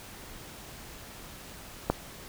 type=click; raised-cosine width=1 ms; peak=-9 dBFS; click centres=1.9 s; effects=pink hiss -46 dBFS RMS until 2.28 s